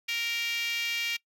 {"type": "tone with high-pass filter", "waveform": "5% pulse", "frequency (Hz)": 466.2, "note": "A#4", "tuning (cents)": 0, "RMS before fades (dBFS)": -31, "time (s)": [0.08, 1.17], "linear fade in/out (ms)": 10, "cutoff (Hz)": 2400, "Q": 4.1, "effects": ["noise-tail reverb RT60 0.1 s tail -23 dB re dry"]}